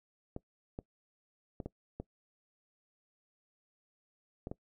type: clicks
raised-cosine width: 2 ms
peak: -26 dBFS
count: 7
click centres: 0.364 / 0.789 / 1.602 / 1.66 / 2 / 4.471 / 4.515 s
effects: noise-tail reverb RT60 0.1 s tail -21 dB re dry